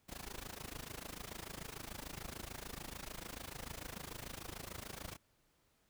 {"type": "noise with amplitude modulation", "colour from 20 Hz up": "pink", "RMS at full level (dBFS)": -44, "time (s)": [0.08, 5.17], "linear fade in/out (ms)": 20, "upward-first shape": "sine", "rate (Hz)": 26.8, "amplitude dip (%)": 90, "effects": ["pink hiss -75 dBFS RMS until 5.89 s"]}